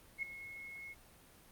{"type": "tone with ADSR envelope", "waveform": "sine", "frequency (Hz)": 2173, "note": "C#7", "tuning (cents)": -35, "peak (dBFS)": -33, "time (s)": [0.18, 0.95], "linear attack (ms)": 48, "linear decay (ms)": 3, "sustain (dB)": -13, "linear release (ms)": 34, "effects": ["pink hiss -61 dBFS RMS until 1.51 s", "Opus 32 kbps"]}